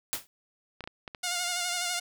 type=noise with exponential decay; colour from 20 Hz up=white; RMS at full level=-27 dBFS; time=0.13-0.27 s; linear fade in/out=0 ms; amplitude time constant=30 ms
type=clicks; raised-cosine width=0.3 ms; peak=-23 dBFS; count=5; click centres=0.807 / 0.84 / 0.875 / 1.078 / 1.148 s
type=tone with vibrato; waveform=5% pulse; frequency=710 Hz; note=F5; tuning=28 cents sharp; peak=-17 dBFS; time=1.23-2 s; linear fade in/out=10 ms; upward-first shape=sine; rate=12 Hz; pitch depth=37 cents each way
effects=none